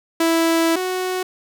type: tone pair in turn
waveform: sawtooth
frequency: 329.6 / 369.1 Hz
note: E4 / F#4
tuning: 0 / -4 cents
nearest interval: major second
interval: 196 cents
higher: second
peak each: -11 / -17 dBFS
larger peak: first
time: 0.2-0.76 / 0.76-1.23 s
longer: first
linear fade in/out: 5 ms
effects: none